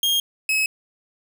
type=tone pair in turn; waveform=40% pulse; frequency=3234 / 2567 Hz; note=G#7 / E7; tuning=-47 / -47 cents; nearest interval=major third; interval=400 cents; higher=first; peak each=-17 dBFS; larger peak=neither; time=0.03-0.2 / 0.49-0.66 s; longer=neither; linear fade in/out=2 ms; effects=none